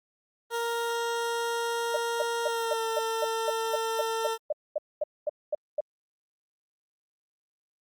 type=tone with pitch glide; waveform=20% pulse; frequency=466.8 to 450.6 Hz; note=A#4 to A4; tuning=+2 to +41 cents; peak=-23 dBFS; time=0.5-4.38 s; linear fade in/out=50 ms; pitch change=-61 cents; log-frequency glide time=2.44-2.83 s
type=tone bursts; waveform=sine; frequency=601 Hz; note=D5; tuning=40 cents sharp; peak=-24 dBFS; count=16; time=1.94-5.806 s; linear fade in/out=5 ms; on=26 ms; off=230 ms
effects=Opus 24 kbps

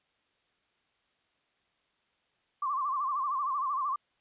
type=tone with vibrato; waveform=sine; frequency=1108.7 Hz; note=C#6; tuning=in tune; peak=-28 dBFS; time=2.62-3.96 s; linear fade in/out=5 ms; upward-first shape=sine; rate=13 Hz; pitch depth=120 cents each way; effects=white hiss -73 dBFS RMS until 4.2 s + resampled to 8000 Hz

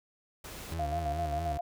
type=noise; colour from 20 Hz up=pink; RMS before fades=-44 dBFS; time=0.44-0.74 s; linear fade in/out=5 ms
type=tone with vibrato; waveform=35% pulse; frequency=77.78 Hz; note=D#2; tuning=in tune; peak=-32 dBFS; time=0.71-1.58 s; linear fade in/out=10 ms; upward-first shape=sine; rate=4.5 Hz; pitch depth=120 cents each way
type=tone with tremolo; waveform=sine; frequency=694 Hz; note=F5; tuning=11 cents flat; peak=-30 dBFS; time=0.79-1.61 s; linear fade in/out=5 ms; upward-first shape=square; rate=7.5 Hz; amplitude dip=50%
effects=none

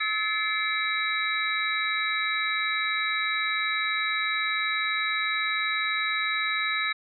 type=tone cluster; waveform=sine; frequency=1290 / 1730 / 2099 / 2302 / 3867 Hz; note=E6 / A6 / C7 / D7 / B7; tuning=-38 / -30 / +5 / -35 / -37 cents; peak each=-31 dBFS; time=0-6.93 s; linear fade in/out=10 ms; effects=none

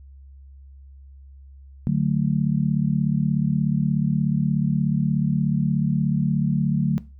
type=chord; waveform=sine; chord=D major; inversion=none; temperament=just; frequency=146.83 / 183.54 / 220.2 Hz; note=D3 / F#3 / A3; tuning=0 / -14 / +2 cents; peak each=-21 / -22 / -25 dBFS; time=1.87-6.98 s; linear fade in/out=0 ms; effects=noise-tail reverb RT60 0.3 s tail -19 dB re dry + added 68 Hz sine -42 dBFS peak until 7.19 s

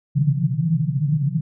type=band-pass noise; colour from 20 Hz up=pink; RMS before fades=-20 dBFS; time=0.15-1.41 s; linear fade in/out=10 ms; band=130 to 170 Hz; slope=96 dB/octave; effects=none

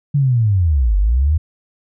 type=linear two-way sweep; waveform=sine; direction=down then up; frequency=146.83 to 46.25 to 81.8 Hz; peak=-11 dBFS; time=0.14-1.38 s; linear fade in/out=10 ms; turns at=0.97 s; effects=none

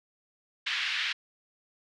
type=band-pass noise; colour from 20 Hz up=pink; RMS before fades=-31 dBFS; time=0.66-1.13 s; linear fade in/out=10 ms; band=1700 to 3900 Hz; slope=24 dB/octave; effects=none

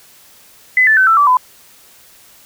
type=tone with pitch steps; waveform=sine; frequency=2015 / 1754.2 / 1527.1 / 1329.4 / 1157.3 / 1007.5 Hz; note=B6 / A6 / G6 / E6 / D6 / B5; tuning=+34 / -6 / -46 / +14 / -26 / +34 cents; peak=-7 dBFS; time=0.77-1.37 s; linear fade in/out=2 ms; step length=100 ms; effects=white hiss -45 dBFS RMS until 2.45 s

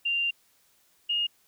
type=tone pair in turn; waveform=sine; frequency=2784 / 2849 Hz; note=F7 / F7; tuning=-6 / +34 cents; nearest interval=unison; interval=40 cents; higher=second; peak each=-24 dBFS; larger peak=neither; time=0.05-0.31 / 1.09-1.27 s; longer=first; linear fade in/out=10 ms; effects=white hiss -65 dBFS RMS until 1.47 s

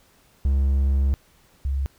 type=tone pair in turn; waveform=triangle / sine; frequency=68.3 / 68.3 Hz; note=C#2 / C#2; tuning=-25 / -25 cents; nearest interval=unison; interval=0 cents; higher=neither; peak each=-15 / -21 dBFS; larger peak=first; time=0.45-1.14 / 1.65-1.86 s; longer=first; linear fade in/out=0 ms; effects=pink hiss -58 dBFS RMS until 1.98 s

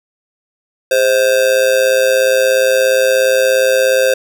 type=tone with amplitude modulation; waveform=square; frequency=523.3 Hz; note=C5; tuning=in tune; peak=-7 dBFS; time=0.91-4.14 s; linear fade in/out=5 ms; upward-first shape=sine; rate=117 Hz; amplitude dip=70%; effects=none

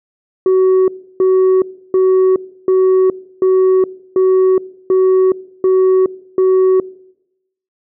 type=tone bursts; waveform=sine; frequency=375.1 Hz; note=F#4; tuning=24 cents sharp; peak=-5 dBFS; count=9; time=0.46-6.8 s; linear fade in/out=2 ms; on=420 ms; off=320 ms; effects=noise-tail reverb RT60 0.9 s tail -22 dB re dry + tanh soft clip ceiling -7 dBFS

